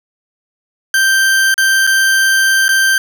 40% pulse tone with dropouts, 1568 Hz, G6, in tune, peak -8 dBFS, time 0.94-2.98 s, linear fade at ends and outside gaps 2 ms, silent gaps 1.542-1.579 / 1.868-1.873 / 2.682-2.69 s, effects none

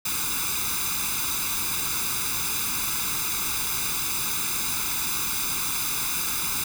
white noise with comb filter, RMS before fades -27 dBFS, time 0.05-6.64 s, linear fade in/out 5 ms, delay 0.81 ms, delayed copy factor +0.9, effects none

